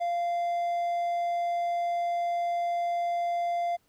triangle tone, 693 Hz, F5, 14 cents flat, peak -24 dBFS, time 0-3.77 s, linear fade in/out 20 ms, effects pink hiss -69 dBFS RMS until 3.88 s

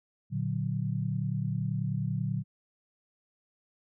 sine chord, Bb augmented, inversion none, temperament equal, 116.54 / 146.83 / 185 Hz, Bb2 / D3 / F#3, 0 / 0 / 0 cents, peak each -32 / -32 / -34 dBFS, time 0.3-2.44 s, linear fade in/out 50 ms, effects none

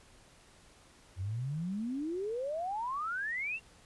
sine exponential sweep, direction up, 87.2 to 2794 Hz, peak -33 dBFS, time 1.16-3.6 s, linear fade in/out 50 ms, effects pink hiss -60 dBFS RMS until 3.85 s + resampled to 24000 Hz

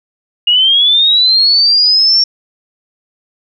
sine linear sweep, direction up, 2848 to 5510 Hz, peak -6 dBFS, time 0.47-2.24 s, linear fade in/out 5 ms, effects none

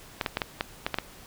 clicks, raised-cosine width 0.3 ms, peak -10 dBFS, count 8, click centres 0.212 / 0.262 / 0.371 / 0.418 / 0.609 / 0.865 / 0.943 / 0.986 s, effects pink hiss -49 dBFS RMS until 1.26 s

